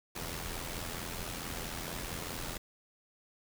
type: noise with amplitude modulation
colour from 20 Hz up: pink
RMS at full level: -37 dBFS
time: 0.15-2.58 s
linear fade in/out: 10 ms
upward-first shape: sine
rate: 84.5 Hz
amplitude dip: 60%
effects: none